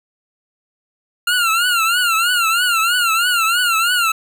25% pulse tone with vibrato, 1391 Hz, F6, 7 cents flat, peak -10 dBFS, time 1.27-4.12 s, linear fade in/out 5 ms, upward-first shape triangle, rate 3.1 Hz, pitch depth 130 cents each way, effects none

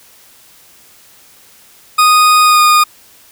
40% pulse tone with pitch glide, 1240 to 1226.5 Hz, D#6 to D#6, -6 to -25 cents, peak -5 dBFS, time 1.98-2.84 s, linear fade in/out 10 ms, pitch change -19 cents, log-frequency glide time 2.44-2.61 s, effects white hiss -44 dBFS RMS until 3.31 s

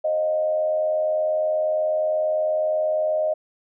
sine tone with frequency modulation, 621 Hz, D#5, 3 cents flat, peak -19 dBFS, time 0.04-3.34 s, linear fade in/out 10 ms, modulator 88.4 Hz, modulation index 0.44, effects none

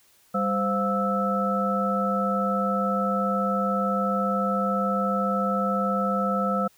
sine tone cluster, 198.8 / 520 / 702 / 1313 Hz, G3 / C5 / F5 / E6, +25 / -11 / +9 / -7 cents, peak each -26 / -28 / -31 / -26 dBFS, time 0.34-6.68 s, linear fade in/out 10 ms, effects white hiss -60 dBFS RMS until 6.77 s

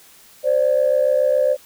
sine tone pair together, 521 / 588.2 Hz, C5 / D5, -7 / +3 cents, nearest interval major second, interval 210 cents, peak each -16 dBFS, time 0.43-1.57 s, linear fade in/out 50 ms, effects tanh soft clip ceiling -7 dBFS + white hiss -48 dBFS RMS until 1.65 s

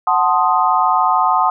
sine chord, F# diminished seventh, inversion none, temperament equal, 740 / 880 / 1046.5 / 1244.5 Hz, F#5 / A5 / C6 / Eb6, 0 / 0 / 0 / 0 cents, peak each -17 dBFS, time 0.07-1.5 s, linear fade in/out 2 ms, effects none

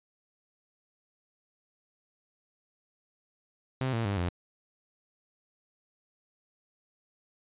sawtooth tone with pitch steps, 130.81 / 114.54 / 100.29 / 87.81 Hz, C3 / A#2 / G2 / F2, 0 / -30 / +40 / +10 cents, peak -24 dBFS, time 3.81-4.29 s, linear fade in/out 0 ms, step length 120 ms, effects resampled to 8000 Hz

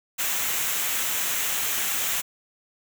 white noise with comb filter, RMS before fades -26 dBFS, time 0.18-2.22 s, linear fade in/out 20 ms, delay 0.21 ms, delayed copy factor -0.5, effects none

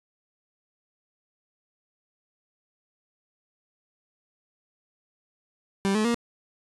30% pulse tone with pitch steps, 196 / 215 / 235.8 Hz, G3 / A3 / A#3, 0 / -40 / +20 cents, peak -19 dBFS, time 5.85-6.144 s, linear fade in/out 0 ms, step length 98 ms, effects resampled to 24000 Hz

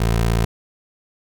20% pulse tone, 56.8 Hz, A#1, 44 cents flat, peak -11 dBFS, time 0-0.45 s, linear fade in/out 5 ms, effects none

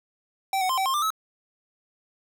square tone with pitch steps, 774 / 744 / 1045 / 768 / 1062 / 1189 / 1293 Hz, G5 / F#5 / C6 / G5 / C6 / D6 / E6, -22 / +9 / -2 / -36 / +25 / +21 / -34 cents, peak -23 dBFS, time 0.53-1.104 s, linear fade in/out 2 ms, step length 82 ms, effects none

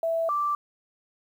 sine tone pair in turn, 659.3 / 1172.3 Hz, E5 / D6, 0 / -3 cents, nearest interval minor seventh, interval 997 cents, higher second, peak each -23 dBFS, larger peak neither, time 0.03-0.29 / 0.29-0.55 s, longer neither, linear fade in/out 2 ms, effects 9-bit

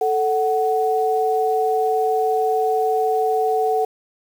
sine tone pair together, 440 / 744.4 Hz, A4 / F#5, 0 / +10 cents, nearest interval major sixth, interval 910 cents, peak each -19 dBFS, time 0.01-3.85 s, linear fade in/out 5 ms, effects 7-bit

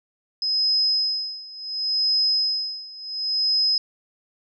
sine tone with tremolo, 5080 Hz, D#8, 35 cents sharp, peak -17 dBFS, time 0.42-3.78 s, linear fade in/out 2 ms, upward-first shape sine, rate 0.7 Hz, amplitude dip 90%, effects none

